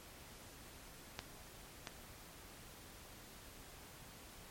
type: clicks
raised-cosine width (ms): 0.2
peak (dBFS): -23 / -25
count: 2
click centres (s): 1.191 / 1.872
effects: pink hiss -56 dBFS RMS until 4.5 s + MP3 64 kbps